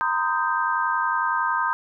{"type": "chord", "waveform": "sine", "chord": "C minor seventh", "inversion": "third", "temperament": "equal with one note detuned", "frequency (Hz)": [932.3, 1023.2, 1244.5, 1568], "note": ["Bb5", "C6", "Eb6", "G6"], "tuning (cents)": [0, -39, 0, 0], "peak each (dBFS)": -26, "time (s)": [0.01, 1.73], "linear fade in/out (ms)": 0, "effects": []}